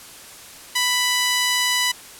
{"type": "tone with high-pass filter", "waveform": "sawtooth", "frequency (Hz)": 991, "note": "B5", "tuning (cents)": 6, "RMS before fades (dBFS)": -20, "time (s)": [0.75, 1.92], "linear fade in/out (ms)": 10, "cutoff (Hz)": 2100, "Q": 0.81, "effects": ["white hiss -41 dBFS RMS until 2.19 s", "low-pass 12000 Hz 12 dB/octave"]}